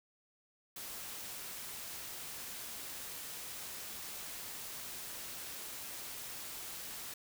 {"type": "noise", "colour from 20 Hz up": "white", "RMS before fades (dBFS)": -45, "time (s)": [0.76, 7.14], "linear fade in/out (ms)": 5, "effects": []}